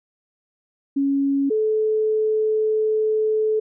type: tone pair in turn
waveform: sine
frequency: 277.2 / 433.5 Hz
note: C#4 / A4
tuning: 0 / -26 cents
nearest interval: minor sixth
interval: 774 cents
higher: second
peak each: -17 dBFS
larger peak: neither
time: 0.96-1.5 / 1.5-3.6 s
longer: second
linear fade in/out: 10 ms
effects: none